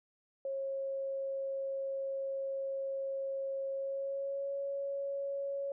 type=tone with pitch glide; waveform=sine; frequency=543 to 556.3 Hz; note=C#5 to C#5; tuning=-36 to +6 cents; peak=-34 dBFS; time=0.45-5.72 s; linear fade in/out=2 ms; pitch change=+42 cents; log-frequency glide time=3.72-4.53 s; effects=none